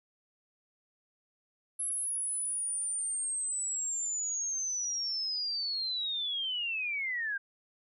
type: linear sweep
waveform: sine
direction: down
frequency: 10990 to 1568 Hz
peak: -31 dBFS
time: 1.79-7.38 s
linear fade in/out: 10 ms
effects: none